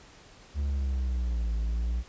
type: linear two-way sweep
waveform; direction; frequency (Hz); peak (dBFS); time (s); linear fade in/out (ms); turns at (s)
triangle; down then up; 72.5 to 55 to 60.1; -24; 0.54-2.04; 50; 1.55
effects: pink hiss -53 dBFS RMS until 2.08 s + resampled to 16000 Hz